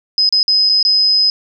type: tone with dropouts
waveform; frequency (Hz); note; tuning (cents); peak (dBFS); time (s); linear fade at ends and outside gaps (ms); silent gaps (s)
sine; 5050; D#8; +25; -9; 0.18-1.3; 1; 0.291-0.325 / 0.43-0.48 / 0.692-0.696 / 0.828-0.85
effects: none